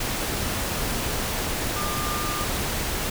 sine tone in noise, 1200 Hz, D6, 37 cents sharp, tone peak -30 dBFS, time 1.76-2.44 s, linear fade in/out 5 ms, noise pink, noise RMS -27 dBFS, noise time 0-3.1 s, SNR -6 dB, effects none

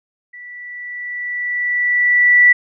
sine tone with level ramp, 1961 Hz, B6, 13 cents flat, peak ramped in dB -33 to -5 dBFS, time 0.33-2.53 s, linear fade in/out 10 ms, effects none

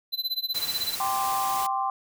square tone with tremolo, 4029 Hz, B7, 34 cents sharp, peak -24 dBFS, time 0.12-0.96 s, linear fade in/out 20 ms, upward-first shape sine, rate 16 Hz, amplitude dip 95%
white noise, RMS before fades -34 dBFS, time 0.54-1.67 s, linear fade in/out 10 ms
sine chord, G suspended fourth, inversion none, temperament equal, 784 / 1046.5 / 1174.7 Hz, G5 / C6 / D6, 0 / 0 / 0 cents, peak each -27 / -28 / -32 dBFS, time 1-1.9 s, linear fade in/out 2 ms
effects none

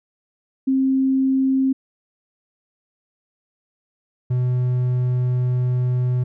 sine / triangle tone pair in turn, 265.7 / 125.12 Hz, C4 / B2, +27 / +23 cents, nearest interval octave + minor second, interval 1304 cents, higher first, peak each -15 dBFS, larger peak neither, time 0.67-1.73 / 4.3-6.24 s, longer second, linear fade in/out 10 ms, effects none

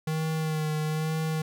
square tone with vibrato, 156.3 Hz, D#3, 8 cents sharp, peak -27 dBFS, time 0.07-1.42 s, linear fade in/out 5 ms, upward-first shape sine, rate 1.1 Hz, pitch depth 27 cents each way, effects none

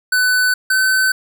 square tone pair in turn, 1500 / 1524.5 Hz, F#6 / G6, +23 / -49 cents, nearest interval unison, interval 28 cents, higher second, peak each -13 dBFS, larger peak neither, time 0.12-0.54 / 0.7-1.12 s, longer neither, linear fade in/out 5 ms, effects none

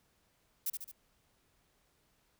violet noise with echo, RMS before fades -34 dBFS, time 0.66-0.7 s, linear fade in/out 5 ms, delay 72 ms, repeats 3, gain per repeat -5 dB, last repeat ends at 0.916 s, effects pink hiss -73 dBFS RMS until 2.39 s

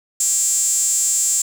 sawtooth tone with high-pass filter, 392 Hz, G4, in tune, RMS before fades -18 dBFS, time 0.2-1.42 s, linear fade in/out 5 ms, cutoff 7400 Hz, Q 10, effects none

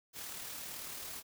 white noise with amplitude modulation, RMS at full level -43 dBFS, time 0.13-1.23 s, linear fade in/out 50 ms, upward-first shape sine, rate 38 Hz, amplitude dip 30%, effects none

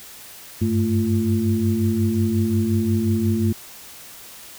sine tone cluster, 96.2 / 101.8 / 221.2 / 344.4 Hz, G2 / G#2 / A3 / F4, -32 / -34 / +9 / -24 cents, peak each -24 / -23 / -20 / -26 dBFS, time 0.61-3.53 s, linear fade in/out 10 ms, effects white hiss -41 dBFS RMS until 4.58 s

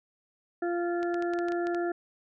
harmonic tone, 346.7 Hz, F4, 13 cents flat, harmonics 1 / 2 / 4 / 5, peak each -28 / -34 / -40 / -42 dBFS, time 0.62-1.92 s, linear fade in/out 5 ms
clicks, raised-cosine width 0.2 ms, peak -25 dBFS, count 9, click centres 1.03 / 1.143 / 1.224 / 1.336 / 1.389 / 1.485 / 1.521 / 1.67 / 1.747 s
effects none

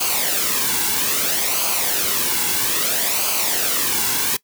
white noise with flanger, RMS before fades -20 dBFS, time 0-4.37 s, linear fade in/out 10 ms, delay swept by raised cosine 0.54 to 1.64 ms, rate 0.61 Hz, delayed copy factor -0.6, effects noise-tail reverb RT60 0.1 s tail -21 dB re dry

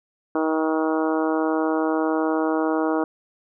harmonic tone, 158.4 Hz, D#3, 31 cents sharp, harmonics 2 / 3 / 4 / 5 / 6 / 7 / 8 / 9, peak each -22 / -26 / -28 / -30 / -32 / -33 / -34 / -35 dBFS, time 0.35-3.04 s, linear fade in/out 2 ms, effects none

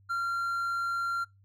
triangle tone, 1379 Hz, F6, 22 cents flat, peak -26 dBFS, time 0.09-1.25 s, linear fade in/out 20 ms, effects noise-tail reverb RT60 0.2 s tail -25 dB re dry + added 98 Hz sine -58 dBFS peak until 1.44 s

